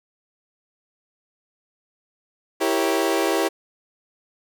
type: chord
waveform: 30% pulse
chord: E diminished seventh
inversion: none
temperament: equal with one note detuned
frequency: 329.6 / 392 / 471 / 554.4 Hz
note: E4 / G4 / Bb4 / Db5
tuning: 0 / 0 / +18 / 0 cents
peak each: -21 / -21 / -24 / -24 dBFS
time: 2.6-3.49 s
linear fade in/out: 20 ms
effects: none